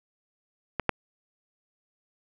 clicks, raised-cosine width 0.5 ms, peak -12 / -6 dBFS, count 2, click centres 0.797 / 0.893 s, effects none

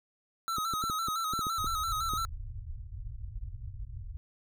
square tone with vibrato, 1300 Hz, E6, 24 cents flat, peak -31 dBFS, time 0.48-2.25 s, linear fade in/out 0 ms, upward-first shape square, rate 5.9 Hz, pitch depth 52 cents each way
clicks, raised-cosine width 3 ms, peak -26 dBFS, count 10, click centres 0.584 / 0.737 / 0.839 / 0.899 / 1.085 / 1.336 / 1.392 / 1.468 / 1.644 / 2.136 s
pink low-pass noise, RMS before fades -40 dBFS, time 1.58-4.17 s, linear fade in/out 0 ms, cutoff 120 Hz, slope 96 dB/octave
effects none

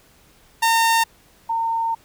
sawtooth / sine tone pair in turn, 912 / 912 Hz, A#5 / A#5, -38 / -38 cents, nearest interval unison, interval 0 cents, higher neither, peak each -11 / -19 dBFS, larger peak first, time 0.62-1.04 / 1.49-1.95 s, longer second, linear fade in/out 10 ms, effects pink hiss -54 dBFS RMS until 2.04 s

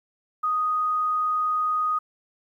sine tone, 1244.5 Hz, D#6, in tune, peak -21 dBFS, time 0.43-1.99 s, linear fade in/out 10 ms, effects 10-bit

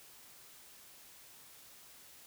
silence, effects white hiss -57 dBFS RMS until 2.26 s

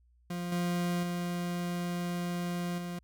40% pulse tone with level steps, 175.2 Hz, F3, 6 cents sharp, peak -33 / -28 / -31 / -35 dBFS, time 0.3-2.99 s, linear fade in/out 5 ms, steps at 0.52 / 1.03 / 2.78 s, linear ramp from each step 2 ms, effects added 60 Hz sine -62 dBFS peak until 3.03 s

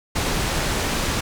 pink low-pass noise, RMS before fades -23 dBFS, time 0.15-1.21 s, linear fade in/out 10 ms, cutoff 8800 Hz, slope 12 dB/octave, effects none

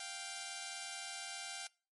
5% pulse tone pair together, 698.5 / 783.4 Hz, F5 / G5, 0 / -1 cents, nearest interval major second, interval 199 cents, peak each -36 / -33 dBFS, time 0-1.67 s, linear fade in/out 2 ms, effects noise-tail reverb RT60 0.4 s tail -24 dB re dry + MP3 48 kbps

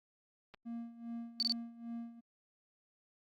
clicks, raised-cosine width 0.3 ms, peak -37 dBFS, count 2, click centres 0.54 / 0.545 s
triangle tone with tremolo, 233.1 Hz, A#3, in tune, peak -37 dBFS, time 0.65-2.21 s, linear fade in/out 20 ms, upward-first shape sine, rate 2.5 Hz, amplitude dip 80%
sine tone bursts, 4532 Hz, C#8, 37 cents sharp, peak -29 dBFS, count 3, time 1.4-1.522 s, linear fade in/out 0 ms, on 26 ms, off 22 ms
effects Opus 48 kbps

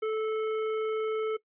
triangle tone with tanh clipping, 436.8 Hz, A4, 13 cents flat, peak -29 dBFS, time 0.02-1.37 s, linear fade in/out 10 ms, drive 17 dB, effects noise-tail reverb RT60 0.1 s tail -20 dB re dry + resampled to 8000 Hz

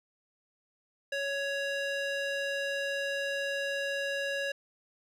square tone with band-pass filter, 557 Hz, C#5, 8 cents sharp, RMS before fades -33 dBFS, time 1.12-4.52 s, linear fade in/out 5 ms, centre 2100 Hz, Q 0.81, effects none

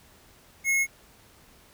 square tone, 2171 Hz, C#7, 37 cents flat, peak -22 dBFS, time 0.64-0.87 s, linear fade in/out 50 ms, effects pink hiss -56 dBFS RMS until 1.73 s

